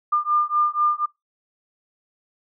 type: beating tone pair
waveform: sine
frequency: 1200 / 1204.1 Hz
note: D6 / D6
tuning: +37 / +43 cents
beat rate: 4.1 Hz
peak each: -21 / -21 dBFS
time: 0.12-1.06 s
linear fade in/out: 10 ms
effects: noise-tail reverb RT60 0.2 s tail -26 dB re dry